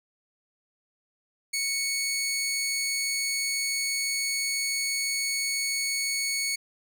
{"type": "tone", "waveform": "15% pulse", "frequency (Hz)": 2217, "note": "C#7", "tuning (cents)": 0, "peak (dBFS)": -20, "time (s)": [1.53, 6.56], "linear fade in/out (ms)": 10, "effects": []}